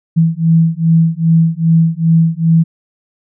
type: beating tone pair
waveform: sine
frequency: 162.8 / 165.3 Hz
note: E3 / E3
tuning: -21 / +5 cents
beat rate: 2.5 Hz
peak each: -11 dBFS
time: 0.16-2.64 s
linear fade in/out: 20 ms
effects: none